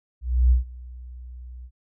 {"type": "tone with ADSR envelope", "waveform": "sine", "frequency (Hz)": 61.74, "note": "B1", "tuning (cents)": 0, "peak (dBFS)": -12, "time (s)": [0.21, 1.71], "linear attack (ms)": 300, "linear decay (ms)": 130, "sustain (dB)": -24, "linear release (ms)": 63, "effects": []}